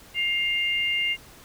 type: tone pair together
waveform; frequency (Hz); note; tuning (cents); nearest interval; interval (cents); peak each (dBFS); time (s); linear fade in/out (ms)
sine; 2120 / 2800; C7 / F7; +22 / +4; perfect fourth; 482; -25; 0.14-1.17; 50
effects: pink hiss -49 dBFS RMS until 1.44 s